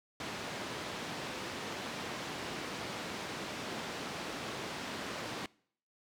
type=band-pass noise; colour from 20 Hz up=pink; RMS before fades=-41 dBFS; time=0.2-5.46 s; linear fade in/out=2 ms; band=180 to 5000 Hz; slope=12 dB/octave; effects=noise-tail reverb RT60 0.6 s tail -24 dB re dry